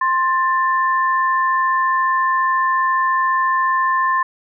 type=tone pair together; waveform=sine; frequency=1052.4 / 1770 Hz; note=C6 / A6; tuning=+10 / +10 cents; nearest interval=major sixth; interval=900 cents; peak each=-15 / -21 dBFS; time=0.01-4.23 s; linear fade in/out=5 ms; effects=none